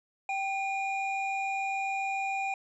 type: tone pair together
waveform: triangle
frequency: 780 / 2427 Hz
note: G5 / D#7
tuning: -9 / -44 cents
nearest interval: octave + minor sixth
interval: 1965 cents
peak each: -29 / -32 dBFS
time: 0.29-2.54 s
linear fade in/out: 2 ms
effects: resampled to 22050 Hz